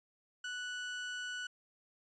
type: tone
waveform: 30% pulse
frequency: 1480 Hz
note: F#6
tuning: in tune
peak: -36 dBFS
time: 0.44-1.47 s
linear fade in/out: 5 ms
effects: resampled to 16000 Hz